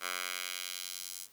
10% pulse tone with high-pass filter sweep, 90 Hz, F#2, 47 cents flat, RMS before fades -40 dBFS, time 0-1.28 s, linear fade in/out 50 ms, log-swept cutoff 1300 to 6800 Hz, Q 1, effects white hiss -62 dBFS RMS until 1.32 s

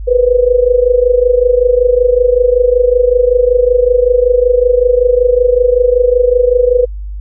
sine tone with amplitude modulation, 493.9 Hz, B4, in tune, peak -3 dBFS, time 0.07-6.86 s, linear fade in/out 20 ms, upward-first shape sine, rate 25.3 Hz, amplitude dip 80%, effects added 50 Hz sine -20 dBFS peak until 7.2 s

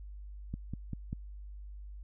click train, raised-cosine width 5 ms, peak -24 dBFS, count 4, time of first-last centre 0.54-1.129 s, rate 5.09 Hz, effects added 50 Hz sine -43 dBFS peak until 2.03 s

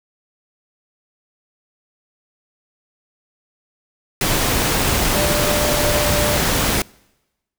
sine tone in noise, 592 Hz, D5, 14 cents sharp, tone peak -21 dBFS, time 5.15-6.37 s, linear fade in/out 2 ms, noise pink, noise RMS -18 dBFS, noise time 4.21-6.82 s, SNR -6 dB, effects noise-tail reverb RT60 1.0 s tail -26 dB re dry

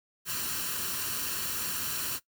white noise with comb filter, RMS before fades -33 dBFS, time 0.25-2.2 s, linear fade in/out 50 ms, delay 0.7 ms, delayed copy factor +0.6, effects noise-tail reverb RT60 0.1 s tail -18 dB re dry + high-pass 60 Hz 12 dB/octave

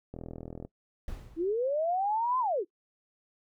click train, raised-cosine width 2 ms, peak -27 dBFS, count 22, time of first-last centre 0.14-0.65 s, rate 41.2 Hz
brown noise with exponential decay, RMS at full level -36 dBFS, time 1.08-1.68 s, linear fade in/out 1 ms, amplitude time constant 130 ms
sine linear two-way sweep, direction up then down, 311.1 to 1042 to 311.1 Hz, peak -26 dBFS, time 1.36-2.65 s, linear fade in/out 50 ms, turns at 2.39 s
effects noise-tail reverb RT60 0.1 s tail -20 dB re dry

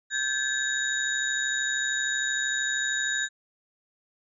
sine tone cluster, 1584 / 1717 / 3777 / 7010 Hz, G6 / A6 / A#7 / A8, +18 / -43 / +22 / -7 cents, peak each -29 / -30 / -32 / -33 dBFS, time 0.1-3.29 s, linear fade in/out 50 ms, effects none

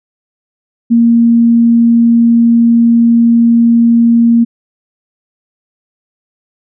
sine tone, 233.1 Hz, A#3, in tune, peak -4 dBFS, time 0.9-4.45 s, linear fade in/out 20 ms, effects none

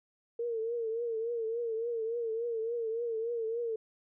sine tone with vibrato, 459.1 Hz, A#4, 26 cents flat, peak -31 dBFS, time 0.39-3.76 s, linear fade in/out 5 ms, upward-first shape triangle, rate 3.5 Hz, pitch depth 83 cents each way, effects none

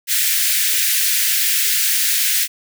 white high-pass noise, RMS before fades -17 dBFS, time 0.07-2.48 s, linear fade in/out 50 ms, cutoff 1600 Hz, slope 48 dB/octave, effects none

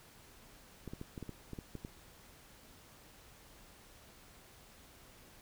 clicks, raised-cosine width 3 ms, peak -30 dBFS, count 10, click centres 0.877 / 0.935 / 1.014 / 1.178 / 1.227 / 1.293 / 1.533 / 1.588 / 1.753 / 1.849 s, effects pink hiss -59 dBFS RMS until 5.41 s

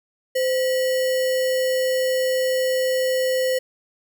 sine tone with sample-and-hold, 516 Hz, C5, 24 cents flat, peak -18 dBFS, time 0.35-3.59 s, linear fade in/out 10 ms, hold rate 2450 Hz, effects none

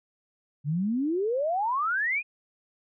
sine exponential sweep, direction up, 137.9 to 2537 Hz, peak -24 dBFS, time 0.64-2.23 s, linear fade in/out 50 ms, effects none

